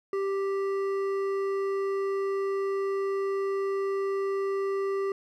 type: tone with hard clipping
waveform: sine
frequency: 392 Hz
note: G4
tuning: in tune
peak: -28 dBFS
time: 0.13-5.12 s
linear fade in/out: 2 ms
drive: 9 dB
effects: none